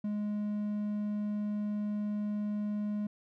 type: tone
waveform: triangle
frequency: 208.5 Hz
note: G#3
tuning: 7 cents sharp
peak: -29 dBFS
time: 0.04-3.07 s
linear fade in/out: 5 ms
effects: none